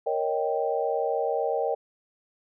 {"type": "chord", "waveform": "sine", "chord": "Eb dominant seventh", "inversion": "second", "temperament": "equal", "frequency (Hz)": [466.2, 554.4, 622.3, 784], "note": ["Bb4", "Db5", "Eb5", "G5"], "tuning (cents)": [0, 0, 0, 0], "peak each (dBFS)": [-28, -30, -30, -30], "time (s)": [0.06, 1.75], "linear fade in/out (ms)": 10, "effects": []}